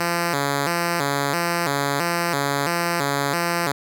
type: tone with vibrato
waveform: 5% pulse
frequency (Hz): 155.56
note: D#3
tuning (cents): 0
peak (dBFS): -9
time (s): 0-3.72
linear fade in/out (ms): 5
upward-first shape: square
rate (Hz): 1.5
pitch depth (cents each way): 170
effects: none